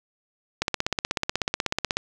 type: click train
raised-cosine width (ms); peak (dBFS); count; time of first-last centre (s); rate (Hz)
0.2; -6; 23; 0.62-1.97; 16.3
effects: none

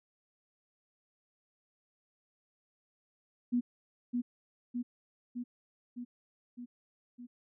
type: tone with echo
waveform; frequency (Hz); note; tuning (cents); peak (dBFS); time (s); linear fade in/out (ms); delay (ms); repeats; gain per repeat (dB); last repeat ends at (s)
sine; 243.4; B3; -25; -26; 3.52-3.61; 20; 610; 6; -3; 7.27
effects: none

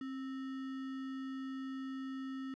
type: tone with sample-and-hold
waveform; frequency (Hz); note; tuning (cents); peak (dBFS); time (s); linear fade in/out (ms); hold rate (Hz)
sine; 266.2; C4; +30; -39; 0.01-2.54; 2; 1575
effects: low-pass 3000 Hz 12 dB/octave

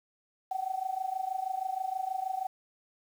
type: tone with amplitude modulation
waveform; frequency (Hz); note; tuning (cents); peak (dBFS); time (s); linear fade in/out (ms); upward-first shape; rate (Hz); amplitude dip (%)
sine; 758; F#5; +42; -27; 0.51-2.47; 5; sine; 26.3; 85
effects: 9-bit

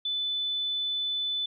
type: tone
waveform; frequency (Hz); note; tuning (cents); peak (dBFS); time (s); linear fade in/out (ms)
sine; 3500; A7; -10; -27; 0.05-1.46; 5
effects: none

